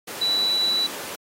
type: tone in noise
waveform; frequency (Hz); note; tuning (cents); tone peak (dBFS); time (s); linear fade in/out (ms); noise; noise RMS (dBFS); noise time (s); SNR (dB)
sine; 3951; B7; 0; -19; 0.21-0.87; 10; pink; -33; 0.07-1.16; +11
effects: high-pass 300 Hz 12 dB/octave + AAC 48 kbps